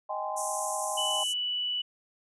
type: chord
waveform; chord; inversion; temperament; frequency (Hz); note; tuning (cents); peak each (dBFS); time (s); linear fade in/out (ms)
sine; Ab major seventh; second; just; 623 / 778.7 / 830.6 / 1038.3; Eb5 / G5 / Ab5 / C6; +2 / -12 / 0 / -14; -36; 0.09-1.24; 10
type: band-pass noise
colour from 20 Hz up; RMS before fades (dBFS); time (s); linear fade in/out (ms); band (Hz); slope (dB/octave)
white; -37; 0.36-1.34; 20; 5800 to 11000; 96
type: tone with pitch glide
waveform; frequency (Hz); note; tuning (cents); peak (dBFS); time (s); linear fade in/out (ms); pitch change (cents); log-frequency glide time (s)
sine; 2980 to 2961; F#7 to F#7; +12 to +1; -28; 0.97-1.82; 10; -11; 1.16-1.38
effects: none